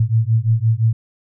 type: beating tone pair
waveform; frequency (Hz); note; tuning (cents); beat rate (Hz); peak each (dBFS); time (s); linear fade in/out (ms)
sine; 109.8 / 115.6; A2 / A#2; -3 / -14; 5.8; -16; 0-0.93; 5
effects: none